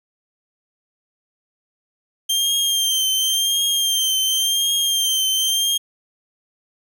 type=tone with vibrato; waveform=sawtooth; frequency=3169 Hz; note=G7; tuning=18 cents sharp; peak=-14 dBFS; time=2.29-5.78 s; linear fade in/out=10 ms; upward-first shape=triangle; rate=0.92 Hz; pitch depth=47 cents each way; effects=none